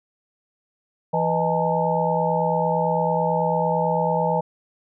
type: tone cluster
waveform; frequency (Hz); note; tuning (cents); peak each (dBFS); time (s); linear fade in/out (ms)
sine; 167.9 / 494.1 / 622 / 839 / 908; E3 / B4 / D#5 / G#5 / A#5; +32 / +1 / -1 / +17 / -46; -25; 1.13-4.41; 10
effects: none